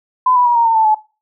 sine tone with pitch steps, 1012 / 984.9 / 958.5 / 932.8 / 907.9 / 883.5 / 859.9 Hz, B5 / B5 / A#5 / A#5 / A#5 / A5 / A5, +42 / -5 / +48 / +1 / -46 / +7 / -40 cents, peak -9 dBFS, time 0.26-0.946 s, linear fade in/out 5 ms, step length 98 ms, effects noise-tail reverb RT60 0.3 s tail -20 dB re dry

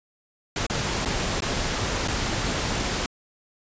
pink noise with dropouts, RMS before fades -26 dBFS, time 0.56-3.06 s, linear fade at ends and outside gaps 2 ms, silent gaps 0.666-0.698 / 1.05-1.057 / 1.405-1.421 / 2.077-2.082 s, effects resampled to 16000 Hz

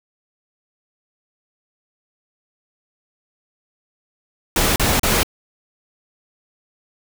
pink noise bursts, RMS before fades -17 dBFS, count 3, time 4.56-5.232 s, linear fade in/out 2 ms, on 200 ms, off 36 ms, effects none

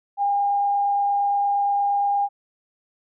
sine tone with frequency modulation, 807 Hz, G#5, 50 cents flat, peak -18 dBFS, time 0.17-2.29 s, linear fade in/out 50 ms, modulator 28.6 Hz, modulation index 0.21, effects none

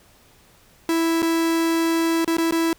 45% pulse tone with dropouts, 329.6 Hz, E4, in tune, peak -18 dBFS, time 0.89-2.73 s, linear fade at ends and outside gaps 1 ms, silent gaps 1.221-1.227 / 2.246-2.277 / 2.369-2.383 / 2.51-2.523 s, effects pink hiss -54 dBFS RMS until 2.78 s

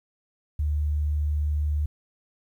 sine tone, 74.5 Hz, D2, 25 cents sharp, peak -22 dBFS, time 0.59-1.86 s, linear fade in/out 5 ms, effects 10-bit

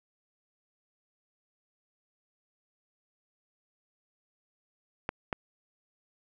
clicks, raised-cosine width 0.5 ms, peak -15 dBFS, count 2, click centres 5.091 / 5.328 s, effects none

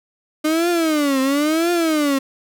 35% pulse tone with vibrato, 303.5 Hz, D#4, 43 cents flat, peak -14 dBFS, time 0.44-2.19 s, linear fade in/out 10 ms, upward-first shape triangle, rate 0.98 Hz, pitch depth 260 cents each way, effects none

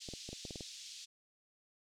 pink band-pass noise, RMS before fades -50 dBFS, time 0-1.06 s, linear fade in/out 20 ms, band 3400 to 6800 Hz, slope 24 dB/octave
clicks, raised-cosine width 2 ms, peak -32 dBFS, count 8, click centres 0.088 / 0.137 / 0.29 / 0.33 / 0.452 / 0.508 / 0.558 / 0.608 s
effects none

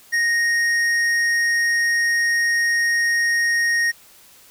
sine tone with hard clipping, 1864 Hz, A#6, 1 cent flat, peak -18 dBFS, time 0.12-3.92 s, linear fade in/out 20 ms, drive 9 dB, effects white hiss -49 dBFS RMS until 4.5 s

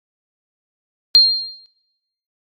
sine tone with exponential decay, 4202 Hz, C8, 7 cents sharp, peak -3 dBFS, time 1.15-1.66 s, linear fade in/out 0 ms, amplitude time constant 110 ms, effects noise-tail reverb RT60 0.9 s tail -19 dB re dry + MP3 64 kbps

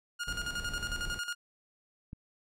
sawtooth tone with tremolo, 1425 Hz, F6, 34 cents sharp, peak -29 dBFS, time 0.19-1.35 s, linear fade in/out 20 ms, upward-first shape square, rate 11 Hz, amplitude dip 65%
brown noise, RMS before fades -41 dBFS, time 0.27-1.19 s, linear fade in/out 10 ms
click, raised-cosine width 5 ms, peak -30 dBFS, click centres 2.131 s
effects low-pass 10000 Hz 12 dB/octave

